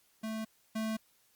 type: tone pair in turn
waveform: square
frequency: 220 / 220 Hz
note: A3 / A3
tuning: 0 / 0 cents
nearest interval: unison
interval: 0 cents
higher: neither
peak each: -36 / -33 dBFS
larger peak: second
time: 0.23-0.45 / 0.75-0.97 s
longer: neither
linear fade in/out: 10 ms
effects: white hiss -69 dBFS RMS until 1.35 s + Opus 48 kbps